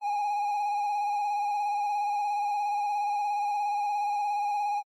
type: tone with vibrato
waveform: triangle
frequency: 823 Hz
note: G#5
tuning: 16 cents flat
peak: -24 dBFS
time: 0.01-4.83 s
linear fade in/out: 50 ms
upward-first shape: square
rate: 17 Hz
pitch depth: 27 cents each way
effects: AAC 48 kbps